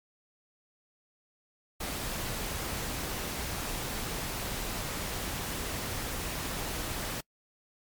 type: noise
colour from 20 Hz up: pink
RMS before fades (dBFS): -35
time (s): 1.8-7.21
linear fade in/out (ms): 10
effects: noise-tail reverb RT60 0.1 s tail -26 dB re dry + MP3 96 kbps